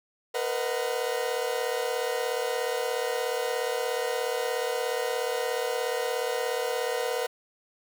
40% pulse chord, B major seventh, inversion third, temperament equal with one note detuned, 466.2 / 503.1 / 622.3 / 740 Hz, A#4 / B4 / D#5 / F#5, 0 / +32 / 0 / 0 cents, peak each -30 / -30 / -36 / -35 dBFS, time 0.34-7.27 s, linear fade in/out 10 ms, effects none

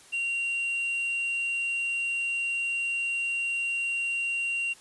triangle tone with quantisation, 2760 Hz, F7, 21 cents flat, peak -25 dBFS, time 0.12-4.74 s, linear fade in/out 20 ms, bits 9, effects white hiss -53 dBFS RMS until 4.8 s + resampled to 24000 Hz

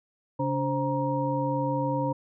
sine tone cluster, 136.8 / 287.6 / 525 / 942 Hz, C#3 / D4 / C5 / A#5, -23 / -36 / +6 / +18 cents, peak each -30 dBFS, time 0.39-2.13 s, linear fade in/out 10 ms, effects none

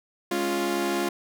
sawtooth chord, Db major, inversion second, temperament equal, 207.7 / 277.2 / 349.2 Hz, Ab3 / Db4 / F4, 0 / 0 / 0 cents, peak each -28 / -27 / -22 dBFS, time 0.31-1.09 s, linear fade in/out 5 ms, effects none

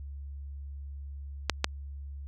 clicks, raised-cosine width 0.2 ms, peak -6 dBFS, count 2, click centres 1.497 / 1.644 s, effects added 70 Hz sine -38 dBFS peak until 2.27 s

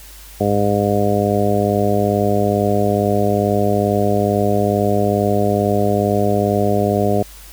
harmonic tone, 102.3 Hz, G#2, 26 cents flat, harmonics 1 / 2 / 3 / 4 / 5 / 6 / 7, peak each -21 / -20 / -24 / -20 / -23 / -21 / -22 dBFS, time 0.4-7.23 s, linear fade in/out 10 ms, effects added 50 Hz sine -39 dBFS peak until 7.52 s + white hiss -41 dBFS RMS until 7.52 s

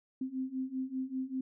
sine beating tone pair, 258.2 / 263.3 Hz, C4 / C4, -23 / +11 cents, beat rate 5.1 Hz, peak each -38 / -36 dBFS, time 0.21-1.41 s, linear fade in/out 5 ms, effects none

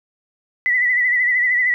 sine tone with vibrato, 1975.5 Hz, B6, in tune, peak -14 dBFS, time 0.66-1.74 s, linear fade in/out 0 ms, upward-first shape sine, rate 13 Hz, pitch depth 53 cents each way, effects 9-bit

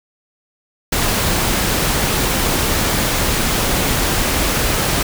pink noise, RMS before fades -17 dBFS, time 0.92-5.03 s, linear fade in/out 5 ms, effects none

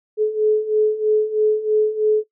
sine beating tone pair, 426.7 / 429.8 Hz, G#4 / A4, +47 / -41 cents, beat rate 3.1 Hz, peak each -20 / -16 dBFS, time 0.17-2.24 s, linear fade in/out 50 ms, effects noise-tail reverb RT60 0.1 s tail -19 dB re dry

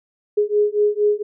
sine beating tone pair, 414.6 / 418.9 Hz, G#4 / G#4, -3 / +15 cents, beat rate 4.3 Hz, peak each -18 dBFS, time 0.37-1.23 s, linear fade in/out 10 ms, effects none

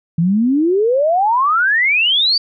sine exponential sweep, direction up, 159.9 to 4699 Hz, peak -11 dBFS, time 0.18-2.38 s, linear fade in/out 5 ms, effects none

